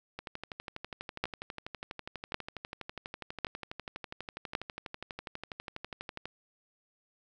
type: two click trains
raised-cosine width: 0.3 ms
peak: -23 / -13 dBFS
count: 75 / 4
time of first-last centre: 0.19-6.256 / 1.24-4.551 s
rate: 12.2 / 0.906 Hz
effects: none